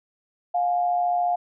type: tone pair together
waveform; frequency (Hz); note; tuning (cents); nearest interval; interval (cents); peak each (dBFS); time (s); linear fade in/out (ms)
sine; 708.8 / 843; F5 / G#5; +25 / +26; minor third; 301; -20 / -31; 0.54-1.36; 10
effects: none